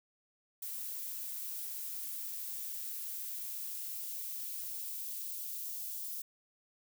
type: noise with high-pass filter sweep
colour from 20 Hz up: violet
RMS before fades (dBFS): -41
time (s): 0.62-6.22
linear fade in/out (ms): 5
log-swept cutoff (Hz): 530 to 3800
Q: 0.83
effects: none